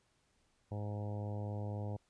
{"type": "harmonic tone", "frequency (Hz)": 103.83, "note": "G#2", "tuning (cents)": 0, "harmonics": [1, 2, 3, 4, 5, 6, 7, 8, 9], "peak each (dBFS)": [-38, -47, -51, -52, -49, -53, -54, -55, -60], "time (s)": [0.71, 1.97], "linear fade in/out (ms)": 10, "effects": ["pink hiss -75 dBFS RMS until 2.09 s", "resampled to 22050 Hz"]}